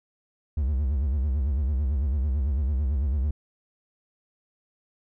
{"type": "tone with vibrato", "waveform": "triangle", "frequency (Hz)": 69.3, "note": "C#2", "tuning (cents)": 0, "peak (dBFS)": -20, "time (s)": [0.57, 3.31], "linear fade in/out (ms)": 5, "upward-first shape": "sine", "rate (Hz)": 9, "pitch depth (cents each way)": 180, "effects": []}